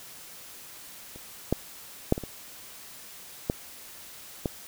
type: clicks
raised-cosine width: 2 ms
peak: -30 / -9 / -6 / -19 / -22 / -11 / -13 dBFS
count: 7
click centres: 1.16 / 1.526 / 2.124 / 2.179 / 2.237 / 3.499 / 4.458 s
effects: white hiss -46 dBFS RMS until 4.67 s

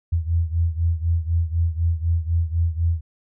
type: beating tone pair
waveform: sine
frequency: 82.41 / 86.41 Hz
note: E2 / F2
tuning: 0 / -18 cents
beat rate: 4 Hz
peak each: -20 / -23 dBFS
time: 0.12-3.01 s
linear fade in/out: 10 ms
effects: none

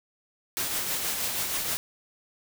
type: noise with tremolo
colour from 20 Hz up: white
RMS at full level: -28 dBFS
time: 0.57-1.77 s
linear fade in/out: 0 ms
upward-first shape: triangle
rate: 6.3 Hz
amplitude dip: 40%
effects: none

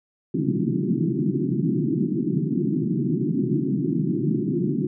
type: band-pass noise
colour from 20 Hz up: pink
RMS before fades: -23 dBFS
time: 0.34-4.87 s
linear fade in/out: 5 ms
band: 130 to 370 Hz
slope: 96 dB/octave
effects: none

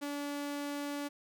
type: tone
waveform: sawtooth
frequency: 287.6 Hz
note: D4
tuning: 36 cents flat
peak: -32 dBFS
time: 0.01-1.09 s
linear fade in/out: 20 ms
effects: none

